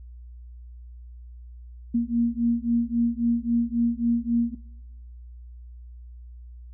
sine beating tone pair, 233.1 / 236.8 Hz, A#3 / A#3, 0 / +27 cents, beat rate 3.7 Hz, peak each -24 dBFS, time 1.94-4.55 s, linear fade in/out 10 ms, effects noise-tail reverb RT60 1.0 s tail -22 dB re dry + added 60 Hz sine -40 dBFS peak until 6.73 s

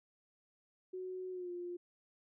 sine tone with pitch glide, 370 to 352.3 Hz, F#4 to F4, 0 to +15 cents, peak -40 dBFS, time 0.93-1.77 s, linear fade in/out 10 ms, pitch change -85 cents, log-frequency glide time 1.31-1.51 s, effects none

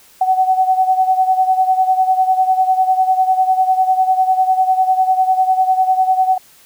sine beating tone pair, 749 / 759 Hz, F#5 / F#5, +21 / +44 cents, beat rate 10 Hz, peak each -12 / -17 dBFS, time 0.21-6.38 s, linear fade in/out 5 ms, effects white hiss -47 dBFS RMS until 6.65 s

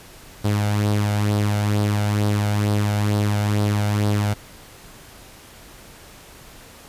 sawtooth tone with flanger, 103.83 Hz, G#2, in tune, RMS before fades -20 dBFS, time 0.44-4.34 s, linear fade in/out 10 ms, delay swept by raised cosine 0.21 to 1.41 ms, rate 2.2 Hz, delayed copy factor +0.5, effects pink hiss -44 dBFS RMS until 6.88 s + resampled to 32000 Hz

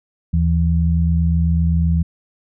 sine tone pair together, 78.48 / 166.3 Hz, D#2 / E3, +15 / +16 cents, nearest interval octave + minor second, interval 1301 cents, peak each -15 / -17 dBFS, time 0.33-2.03 s, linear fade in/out 10 ms, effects none

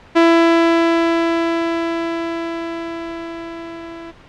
sawtooth tone with level ramp, 333.6 Hz, E4, 21 cents sharp, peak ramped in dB -4 to -27 dBFS, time 0.15-4.12 s, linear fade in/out 20 ms, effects pink hiss -44 dBFS RMS until 4.28 s + low-pass 3000 Hz 12 dB/octave

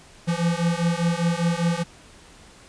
square beating tone pair, 167.6 / 172.6 Hz, E3 / F3, +29 / -20 cents, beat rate 5 Hz, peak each -24 dBFS, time 0.27-1.84 s, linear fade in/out 20 ms, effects pink hiss -49 dBFS RMS until 2.68 s + resampled to 22050 Hz

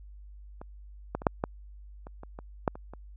clicks, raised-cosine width 1 ms, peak -28 / -16 / -26 / -6 / -13 / -30 / -29 / -27 / -10 / -28 / -29 dBFS, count 11, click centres 0.615 / 1.15 / 1.219 / 1.268 / 1.439 / 2.069 / 2.234 / 2.389 / 2.678 / 2.755 / 2.936 s, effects added 50 Hz sine -45 dBFS peak until 3.16 s

